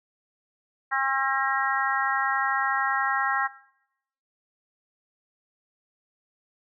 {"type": "harmonic tone", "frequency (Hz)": 269.3, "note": "C#4", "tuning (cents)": -50, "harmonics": [3, 4, 5, 6, 7], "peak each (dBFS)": [-29, -29, -29, -29, -29], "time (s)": [0.91, 3.48], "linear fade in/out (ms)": 20, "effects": ["noise-tail reverb RT60 0.8 s tail -20 dB re dry"]}